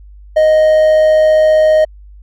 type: tone with amplitude modulation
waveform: triangle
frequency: 622.3 Hz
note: D#5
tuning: in tune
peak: -3 dBFS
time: 0.36-1.85 s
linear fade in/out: 10 ms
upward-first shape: sine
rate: 115 Hz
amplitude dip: 25%
effects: added 50 Hz sine -34 dBFS peak until 2.22 s